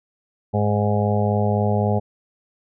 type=harmonic tone; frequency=103.83 Hz; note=G#2; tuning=in tune; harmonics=1 / 2 / 4 / 5 / 6 / 7 / 8; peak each=-20 / -23 / -26 / -27 / -28 / -28 / -29 dBFS; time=0.53-2 s; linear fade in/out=20 ms; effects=none